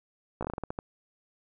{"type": "slowing click train", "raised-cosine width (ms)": 1, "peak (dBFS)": -19, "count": 10, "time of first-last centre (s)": [0.41, 0.789], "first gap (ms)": 16, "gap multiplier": 1.23, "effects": []}